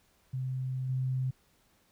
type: tone with level steps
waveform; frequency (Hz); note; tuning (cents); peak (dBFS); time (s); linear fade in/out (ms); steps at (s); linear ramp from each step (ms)
sine; 129.8; C3; -13; -31 / -28; 0.33-1.31; 10; 0.89; 5
effects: pink hiss -68 dBFS RMS until 1.91 s